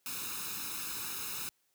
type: noise with comb filter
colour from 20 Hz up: white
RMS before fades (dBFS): -39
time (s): 0.06-1.49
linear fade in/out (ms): 0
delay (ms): 0.77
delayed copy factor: +0.8
effects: white hiss -75 dBFS RMS until 1.74 s + high-pass 100 Hz 12 dB/octave